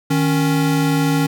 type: tone pair together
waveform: square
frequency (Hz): 155.52 / 277.1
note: D#3 / C#4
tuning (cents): 0 / -1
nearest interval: minor seventh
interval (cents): 999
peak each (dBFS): -18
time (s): 0.1-1.27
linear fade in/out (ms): 10
effects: none